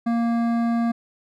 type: tone with hard clipping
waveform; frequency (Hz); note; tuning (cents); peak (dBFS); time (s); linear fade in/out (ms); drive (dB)
triangle; 233.1; A#3; 0; -21; 0.06-0.92; 10; 16
effects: none